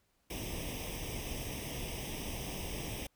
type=noise with comb filter; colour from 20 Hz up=pink; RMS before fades=-40 dBFS; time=0.3-3.07 s; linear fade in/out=5 ms; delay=0.35 ms; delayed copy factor=+0.85; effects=pink hiss -75 dBFS RMS until 3.15 s